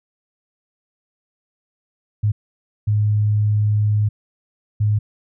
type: tone bursts at uneven times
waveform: sine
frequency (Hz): 105.3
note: G#2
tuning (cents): +24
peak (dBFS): -14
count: 3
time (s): 2.23-2.32 / 2.87-4.09 / 4.8-4.99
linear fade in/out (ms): 10
effects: none